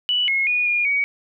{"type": "tone with pitch steps", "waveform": "sine", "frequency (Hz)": [2958, 2167, 2457, 2426, 2255], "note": ["F#7", "C#7", "D#7", "D#7", "C#7"], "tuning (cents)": [-1, -40, -22, -44, 29], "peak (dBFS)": -17, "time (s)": [0.09, 1.04], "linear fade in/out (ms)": 0, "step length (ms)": 190, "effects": []}